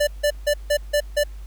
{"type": "tone bursts", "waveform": "square", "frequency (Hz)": 587.3, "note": "D5", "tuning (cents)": 0, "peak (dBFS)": -17, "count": 6, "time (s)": [0, 1.238], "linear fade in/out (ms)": 10, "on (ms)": 73, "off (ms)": 160, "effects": ["added 50 Hz sine -33 dBFS peak until 1.46 s", "pink hiss -54 dBFS RMS until 1.46 s"]}